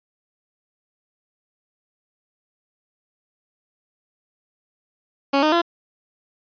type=tone with pitch steps; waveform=15% pulse; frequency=277.2 / 307.6 / 341.3 Hz; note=C#4 / D#4 / F4; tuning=0 / -20 / -40 cents; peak=-9 dBFS; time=5.33-5.618 s; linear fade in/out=10 ms; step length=96 ms; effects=resampled to 11025 Hz